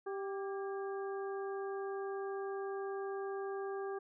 harmonic tone with a mistuned harmonic, 392 Hz, G4, in tune, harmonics 1 / 2 / 3 / 4, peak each -38 / -46 / -49 / -52 dBFS, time 0.06-3.99 s, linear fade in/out 10 ms, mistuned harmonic 4, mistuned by +55 cents, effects none

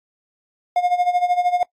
triangle tone with tremolo, 714 Hz, F5, 38 cents sharp, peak -11 dBFS, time 0.76-1.63 s, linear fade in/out 2 ms, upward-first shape sine, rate 13 Hz, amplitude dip 80%, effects noise-tail reverb RT60 0.1 s tail -23 dB re dry + AAC 64 kbps

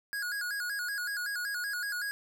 square tone with vibrato, 1547 Hz, G6, 23 cents flat, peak -33 dBFS, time 0.13-2.11 s, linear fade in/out 0 ms, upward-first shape square, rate 5.3 Hz, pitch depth 110 cents each way, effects none

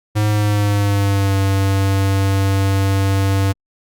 square tone with pitch glide, 105.7 to 97.49 Hz, G#2 to G2, +31 to -9 cents, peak -14 dBFS, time 0.15-3.53 s, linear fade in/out 20 ms, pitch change -140 cents, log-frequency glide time 0.28-1.36 s, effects Opus 48 kbps

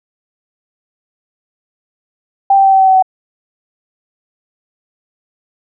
sine tone with pitch steps, 786 / 780.6 / 775.2 / 769.8 / 764.5 / 759.2 / 754 Hz, G5 / G5 / G5 / G5 / G5 / F#5 / F#5, +4 / -8 / -20 / -32 / -44 / +44 / +32 cents, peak -5 dBFS, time 2.5-3.025 s, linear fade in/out 5 ms, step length 75 ms, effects none

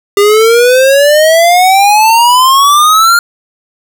square exponential sweep, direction up, 400.2 to 1415 Hz, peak -4 dBFS, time 0.17-3.19 s, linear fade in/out 2 ms, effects 7-bit

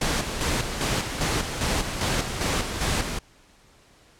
pink noise with tremolo, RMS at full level -24 dBFS, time 0.01-3.19 s, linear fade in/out 5 ms, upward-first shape square, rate 2.5 Hz, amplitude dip 50%, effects pink hiss -56 dBFS RMS until 4.19 s + low-pass 9000 Hz 12 dB/octave

